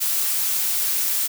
blue noise, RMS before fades -22 dBFS, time 0-1.28 s, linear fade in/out 20 ms, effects none

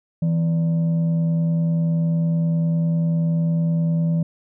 sine tone with frequency modulation, 164.81 Hz, E3, in tune, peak -16 dBFS, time 0.22-4.23 s, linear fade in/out 5 ms, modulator 420 Hz, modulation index 0.24, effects tanh soft clip ceiling -12 dBFS

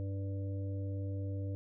harmonic tone, 98 Hz, G2, in tune, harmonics 1 / 3 / 5 / 6, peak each -35 / -45 / -49 / -52 dBFS, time 0-1.55 s, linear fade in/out 0 ms, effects none

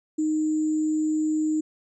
sine tone with sample-and-hold, 309.5 Hz, D#4, 9 cents flat, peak -21 dBFS, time 0.18-1.61 s, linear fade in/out 10 ms, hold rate 7350 Hz, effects resampled to 24000 Hz

